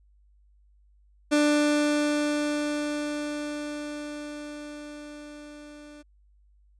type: tone with level ramp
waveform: 30% pulse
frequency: 295.9 Hz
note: D4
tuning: 13 cents sharp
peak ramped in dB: -16 to -42 dBFS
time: 1.31-6.03 s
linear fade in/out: 20 ms
effects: added 50 Hz sine -57 dBFS peak until 6.79 s + resampled to 22050 Hz